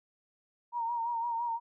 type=tone with vibrato; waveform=sine; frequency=935 Hz; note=A#5; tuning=5 cents sharp; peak=-30 dBFS; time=0.72-1.6 s; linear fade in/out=50 ms; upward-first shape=sine; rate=5.9 Hz; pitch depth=46 cents each way; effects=none